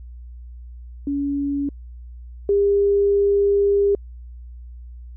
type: tone pair in turn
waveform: sine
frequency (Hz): 282.5 / 402.2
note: C#4 / G4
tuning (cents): +33 / +44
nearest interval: tritone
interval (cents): 611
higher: second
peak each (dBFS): -20 / -14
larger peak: second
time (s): 1.07-1.69 / 2.49-3.95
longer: second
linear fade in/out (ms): 2
effects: added 60 Hz sine -35 dBFS peak until 5.16 s